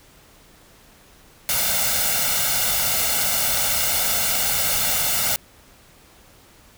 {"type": "noise with comb filter", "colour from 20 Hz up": "white", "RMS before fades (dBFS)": -21, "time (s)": [1.49, 5.36], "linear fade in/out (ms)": 0, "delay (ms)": 1.4, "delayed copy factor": 0.75, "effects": ["pink hiss -51 dBFS RMS until 6.77 s"]}